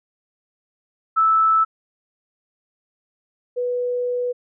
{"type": "tone pair in turn", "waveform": "sine", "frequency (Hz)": [1313, 491.8], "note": ["E6", "B4"], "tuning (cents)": [-7, -7], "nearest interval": "octave + perfect fourth", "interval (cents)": 1700, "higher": "first", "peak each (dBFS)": [-13, -20], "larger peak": "first", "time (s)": [[1.16, 1.65], [3.56, 4.33]], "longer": "second", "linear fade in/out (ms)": 20, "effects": []}